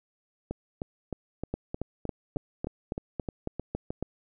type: two click trains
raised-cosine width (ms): 2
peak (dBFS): -19 / -17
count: 12 / 10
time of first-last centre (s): 0.51-3.905 / 1.54-4.026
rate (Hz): 3.24 / 3.62
effects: none